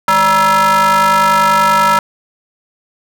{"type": "ring-modulated tone", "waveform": "square", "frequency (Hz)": 185.8, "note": "F#3", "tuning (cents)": 7, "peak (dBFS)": -6, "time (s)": [0.08, 1.99], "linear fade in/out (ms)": 2, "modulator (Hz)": 1140, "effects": []}